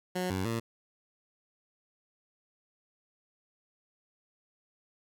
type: tone with pitch steps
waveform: 15% pulse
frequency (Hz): 182.2 / 93.9 / 114.8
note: F#3 / F#2 / A#2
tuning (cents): -26 / +26 / -26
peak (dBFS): -24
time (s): 0.15-0.6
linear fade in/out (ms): 10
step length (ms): 150
effects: none